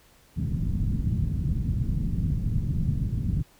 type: low-pass noise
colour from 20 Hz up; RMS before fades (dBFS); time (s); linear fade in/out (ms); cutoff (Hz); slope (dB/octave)
white; -26; 0.36-3.43; 20; 170; 24
effects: pink hiss -58 dBFS RMS until 3.59 s